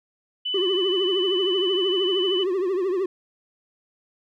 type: tone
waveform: sine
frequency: 2994 Hz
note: F#7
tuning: 20 cents sharp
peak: -24 dBFS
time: 0.45-2.44 s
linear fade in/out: 10 ms
type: tone with vibrato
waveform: triangle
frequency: 373.5 Hz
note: F#4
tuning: 16 cents sharp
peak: -19 dBFS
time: 0.54-3.06 s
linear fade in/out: 5 ms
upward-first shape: triangle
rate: 13 Hz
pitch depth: 140 cents each way
effects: none